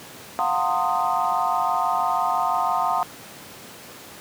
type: tone cluster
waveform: sine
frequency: 705 / 751 / 910 / 1046 / 1241 Hz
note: F5 / F#5 / A#5 / C6 / D#6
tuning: +16 / +26 / -42 / -1 / -5 cents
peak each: -26 dBFS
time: 0.39-3.03 s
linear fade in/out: 0 ms
effects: pink hiss -41 dBFS RMS until 4.2 s + high-pass 150 Hz 12 dB/octave